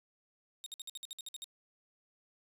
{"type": "tone bursts", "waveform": "sawtooth", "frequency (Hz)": 3716, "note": "A#7", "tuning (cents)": -6, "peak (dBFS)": -38, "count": 11, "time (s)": [0.64, 1.442], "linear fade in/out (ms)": 0, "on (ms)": 22, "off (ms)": 56, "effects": ["resampled to 32000 Hz", "13-bit"]}